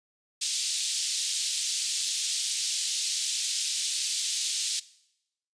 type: band-pass noise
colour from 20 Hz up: pink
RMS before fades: -30 dBFS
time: 0.41-4.8 s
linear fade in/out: 10 ms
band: 3500 to 9200 Hz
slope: 24 dB/octave
effects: noise-tail reverb RT60 0.8 s tail -19 dB re dry + resampled to 22050 Hz